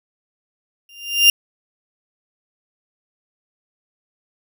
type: tone with exponential growth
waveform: 35% pulse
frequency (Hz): 2797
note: F7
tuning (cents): +2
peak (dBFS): -4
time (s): 0.89-1.3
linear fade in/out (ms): 2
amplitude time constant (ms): 87
effects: none